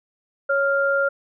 sine tone pair together, 554.4 / 1396.9 Hz, C#5 / F6, 0 / 0 cents, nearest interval octave + major third, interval 1600 cents, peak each -20 dBFS, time 0.49-1.09 s, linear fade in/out 10 ms, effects none

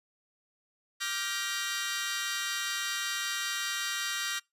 15% pulse chord, G minor seventh, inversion second, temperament equal with one note detuned, 1174.7 / 1396.9 / 1568 / 1897.2 Hz, D6 / F6 / G6 / Bb6, 0 / 0 / 0 / +30 cents, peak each -34 / -31 / -30 / -29 dBFS, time 1-4.4 s, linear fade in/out 20 ms, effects noise-tail reverb RT60 0.2 s tail -25 dB re dry + resampled to 32000 Hz

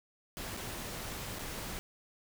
pink noise with dropouts, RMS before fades -41 dBFS, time 0.37-1.79 s, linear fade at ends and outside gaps 0 ms, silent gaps 0.567-0.572 / 1.387-1.392 s, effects none

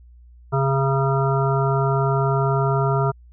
harmonic tone, 136 Hz, C#3, 33 cents flat, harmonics 1 / 3 / 5 / 7 / 9 / 10, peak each -19 / -24 / -26 / -27 / -29 / -29 dBFS, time 0.52-3.12 s, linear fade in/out 20 ms, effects added 60 Hz sine -44 dBFS peak until 3.32 s

